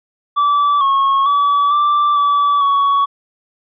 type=tone with pitch steps; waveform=triangle; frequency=1157 / 1094 / 1145 / 1173 / 1151 / 1121 Hz; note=D6 / C#6 / D6 / D6 / D6 / C#6; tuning=-26 / -23 / -44 / -2 / -35 / +19 cents; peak=-9 dBFS; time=0.36-3.06 s; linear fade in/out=20 ms; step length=450 ms; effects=resampled to 11025 Hz